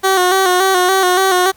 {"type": "tone with vibrato", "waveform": "15% pulse", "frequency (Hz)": 372.4, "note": "F#4", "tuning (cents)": 11, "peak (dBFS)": -4, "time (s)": [0.03, 1.52], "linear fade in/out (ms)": 20, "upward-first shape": "square", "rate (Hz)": 3.5, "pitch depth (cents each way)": 49, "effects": ["pink hiss -49 dBFS RMS until 1.56 s"]}